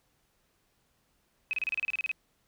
sine tone bursts, 2542 Hz, D#7, 36 cents sharp, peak -27 dBFS, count 12, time 1.51-2.115 s, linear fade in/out 0 ms, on 22 ms, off 31 ms, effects pink hiss -72 dBFS RMS until 2.47 s

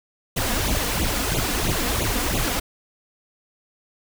pink noise with flanger, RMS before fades -23 dBFS, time 0.36-2.6 s, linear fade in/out 10 ms, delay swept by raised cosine 0.28 to 4.18 ms, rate 3 Hz, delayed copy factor +0.85, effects none

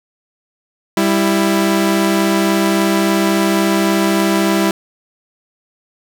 sawtooth tone pair together, 197.3 / 331 Hz, G3 / E4, +11 / +7 cents, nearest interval major sixth, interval 896 cents, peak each -11 dBFS, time 0.97-4.71 s, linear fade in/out 2 ms, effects none

